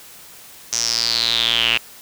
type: tone with band-pass filter sweep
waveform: square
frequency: 58 Hz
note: A#1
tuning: 8 cents flat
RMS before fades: -19 dBFS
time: 0.72-1.78 s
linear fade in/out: 10 ms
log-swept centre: 6100 to 2700 Hz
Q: 7.6
effects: white hiss -42 dBFS RMS until 2.01 s